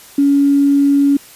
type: tone with tanh clipping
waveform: triangle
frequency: 281.5 Hz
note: C#4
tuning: 27 cents sharp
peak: -8 dBFS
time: 0.18-1.17 s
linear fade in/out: 5 ms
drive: 3 dB
effects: white hiss -40 dBFS RMS until 1.35 s + resampled to 32000 Hz